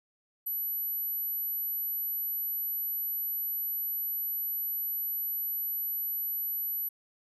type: tone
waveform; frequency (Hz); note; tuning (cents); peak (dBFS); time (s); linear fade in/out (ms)
sine; 11840; F#9; 0; -30; 0.46-6.89; 10
effects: none